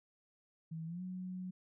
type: tone with pitch glide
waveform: sine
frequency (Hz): 161.9 to 183.84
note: E3 to F#3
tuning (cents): -31 to -11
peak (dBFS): -40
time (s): 0.71-1.51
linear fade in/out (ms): 10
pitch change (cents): +220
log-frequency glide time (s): 0.86-1.02
effects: none